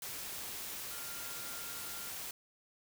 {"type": "tone in noise", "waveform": "sine", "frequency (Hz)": 1396.9, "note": "F6", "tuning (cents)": 0, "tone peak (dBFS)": -52, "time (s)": [0.91, 2.09], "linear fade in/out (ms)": 2, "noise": "white", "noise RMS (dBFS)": -43, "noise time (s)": [0.02, 2.31], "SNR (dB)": -12, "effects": []}